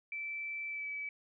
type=tone with pitch glide; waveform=sine; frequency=2325 to 2294 Hz; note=D7 to D7; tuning=-18 to -41 cents; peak=-37 dBFS; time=0.12-1.09 s; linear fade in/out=2 ms; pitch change=-23 cents; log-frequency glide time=0.68-0.88 s; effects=none